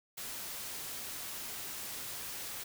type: noise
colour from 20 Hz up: white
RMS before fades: -42 dBFS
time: 0.17-2.64 s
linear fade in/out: 10 ms
effects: none